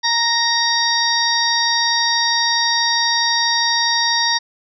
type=harmonic tone; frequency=932.3 Hz; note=A#5; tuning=in tune; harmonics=1 / 2 / 4 / 5 / 6; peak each=-21 / -21 / -21 / -21 / -21 dBFS; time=0.03-4.39 s; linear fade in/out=20 ms; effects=none